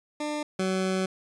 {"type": "tone pair in turn", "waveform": "20% pulse", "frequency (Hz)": [298.8, 188.23], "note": ["D4", "F#3"], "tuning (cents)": [30, 30], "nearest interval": "minor sixth", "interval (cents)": 800, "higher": "first", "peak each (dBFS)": [-24, -20], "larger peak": "second", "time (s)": [[0.2, 0.43], [0.59, 1.06]], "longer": "second", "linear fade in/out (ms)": 5, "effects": ["resampled to 22050 Hz"]}